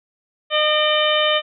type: harmonic tone with a mistuned harmonic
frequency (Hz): 609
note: D#5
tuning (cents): -37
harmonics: 1 / 2 / 3 / 4 / 5 / 6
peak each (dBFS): -19 / -23 / -25 / -25 / -20 / -25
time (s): 0.5-1.42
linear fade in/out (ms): 50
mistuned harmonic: 4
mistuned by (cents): -50
effects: none